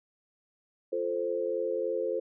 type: chord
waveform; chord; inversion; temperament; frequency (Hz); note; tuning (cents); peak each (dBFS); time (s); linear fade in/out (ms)
sine; F major; none; equal; 349.2 / 440 / 523.3; F4 / A4 / C5; 0 / 0 / 0; -35 / -32 / -31; 0.92-2.2; 10
effects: none